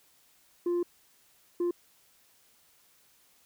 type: tone bursts at uneven times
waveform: sine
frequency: 349.2 Hz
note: F4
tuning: in tune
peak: -23 dBFS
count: 2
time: 0.66-0.83 / 1.6-1.71 s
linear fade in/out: 5 ms
effects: tanh soft clip ceiling -25 dBFS + white hiss -64 dBFS RMS until 3.45 s